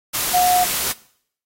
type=tone in noise; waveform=sine; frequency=724 Hz; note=F#5; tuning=38 cents flat; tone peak=-13 dBFS; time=0.33-0.65 s; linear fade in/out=20 ms; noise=white; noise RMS=-21 dBFS; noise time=0.13-0.93 s; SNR=+5 dB; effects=noise-tail reverb RT60 0.6 s tail -20 dB re dry + AAC 48 kbps